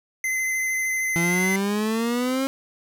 square tone with vibrato, 2054 Hz, C7, 33 cents flat, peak -23 dBFS, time 0.24-1.56 s, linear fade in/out 2 ms, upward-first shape sine, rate 13 Hz, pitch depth 13 cents each way
30% pulse exponential sweep, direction up, 167.3 to 271.9 Hz, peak -19 dBFS, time 1.16-2.47 s, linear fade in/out 0 ms
effects none

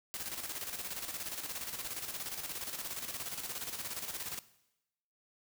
white noise with tremolo, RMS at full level -39 dBFS, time 0.14-4.39 s, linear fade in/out 0 ms, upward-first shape square, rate 17 Hz, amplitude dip 55%, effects noise-tail reverb RT60 0.9 s tail -17 dB re dry

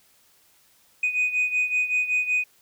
sine beating tone pair, 2489 / 2494.3 Hz, D#7 / D#7, 0 / +4 cents, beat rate 5.3 Hz, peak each -21 / -25 dBFS, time 1.03-2.44 s, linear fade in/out 5 ms, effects tanh soft clip ceiling -17 dBFS + white hiss -60 dBFS RMS until 2.61 s

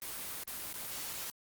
white noise with dropouts, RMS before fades -41 dBFS, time 0.02-1.3 s, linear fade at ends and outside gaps 0 ms, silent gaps 0.435-0.476 / 0.729-0.741 / 1.132-1.136 s, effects Opus 24 kbps

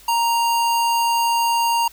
square tone, 932.3 Hz, A#5, in tune, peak -17 dBFS, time 0.08-1.88 s, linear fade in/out 5 ms, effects added 50 Hz sine -52 dBFS peak until 1.92 s + white hiss -47 dBFS RMS until 1.92 s

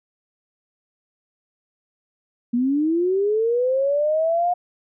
sine linear sweep, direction up, 233.1 to 719 Hz, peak -17 dBFS, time 2.53-4.54 s, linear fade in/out 10 ms, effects none

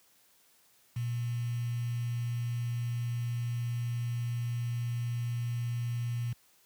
sine tone with quantisation, 119.5 Hz, A#2, 43 cents sharp, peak -30 dBFS, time 0.96-6.33 s, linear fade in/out 5 ms, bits 8, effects white hiss -65 dBFS RMS until 6.65 s + high-pass 60 Hz 12 dB/octave

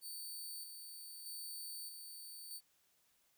10% pulse tone with tremolo, 4542 Hz, C#8, 41 cents sharp, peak -38 dBFS, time 0.01-2.61 s, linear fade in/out 50 ms, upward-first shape square, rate 0.8 Hz, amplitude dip 40%, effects white hiss -75 dBFS RMS until 3.37 s

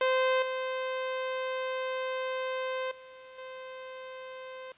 sawtooth tone with level steps, 518 Hz, C5, 17 cents flat, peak -20 / -27 / -44 / -37 dBFS, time 0.01-4.72 s, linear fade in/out 2 ms, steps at 0.42 / 2.91 / 3.38 s, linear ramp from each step 5 ms, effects white hiss -59 dBFS RMS until 4.77 s + resampled to 8000 Hz

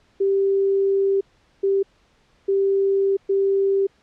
sine tone bursts at uneven times, 392 Hz, G4, in tune, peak -16 dBFS, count 4, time 0.2-1.21 / 1.63-1.83 / 2.48-3.17 / 3.29-3.87 s, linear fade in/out 10 ms, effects pink hiss -60 dBFS RMS until 4.02 s + low-pass 5000 Hz 12 dB/octave

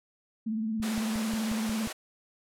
sine tone with vibrato, 220 Hz, A3, in tune, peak -28 dBFS, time 0.46-1.87 s, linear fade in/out 10 ms, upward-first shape triangle, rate 18 Hz, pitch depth 65 cents each way
click train, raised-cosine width 5 ms, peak -28 dBFS, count 7, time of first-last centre 0.8-1.873 s, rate 5.59 Hz
pink high-pass noise, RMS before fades -38 dBFS, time 0.82-1.93 s, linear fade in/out 10 ms, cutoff 380 Hz, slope 24 dB/octave
effects low-pass 12000 Hz 12 dB/octave

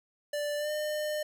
square tone with pitch glide, 587.3 to 604.9 Hz, D5 to D#5, 0 to -49 cents, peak -31 dBFS, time 0.33-1.23 s, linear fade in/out 5 ms, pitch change +51 cents, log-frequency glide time 0.57-0.71 s, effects none

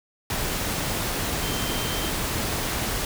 sine tone in noise, 3136 Hz, G7, in tune, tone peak -34 dBFS, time 1.43-2.1 s, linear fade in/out 2 ms, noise pink, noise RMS -27 dBFS, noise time 0.3-3.05 s, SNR -10 dB, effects none

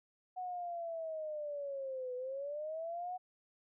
sine linear two-way sweep, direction down then up, 740 to 496 to 740 Hz, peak -38 dBFS, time 0.36-3.18 s, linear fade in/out 20 ms, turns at 2.15 s, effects none

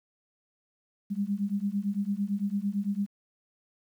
sine beating tone pair, 196.9 / 205.8 Hz, G3 / G#3, +8 / -16 cents, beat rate 8.9 Hz, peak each -30 dBFS, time 1.1-3.07 s, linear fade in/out 20 ms, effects 10-bit

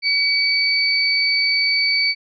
sine tone pair together, 2274 / 4541 Hz, C#7 / C#8, +44 / +41 cents, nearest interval octave, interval 1197 cents, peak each -18 dBFS, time 0.02-2.15 s, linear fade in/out 50 ms, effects none

